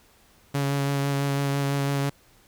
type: tone with vibrato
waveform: sawtooth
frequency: 140 Hz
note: C#3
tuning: 18 cents sharp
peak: -19 dBFS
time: 0.54-2.1 s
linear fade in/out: 10 ms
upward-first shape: sine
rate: 6 Hz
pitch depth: 15 cents each way
effects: pink hiss -58 dBFS RMS until 2.47 s